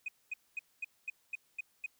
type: tone bursts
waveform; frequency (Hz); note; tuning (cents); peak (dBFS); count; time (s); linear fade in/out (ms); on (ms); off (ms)
sine; 2500; D#7; +8; -33; 8; 0.06-1.862; 5; 24; 230
effects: tanh soft clip ceiling -32 dBFS + white hiss -72 dBFS RMS until 1.99 s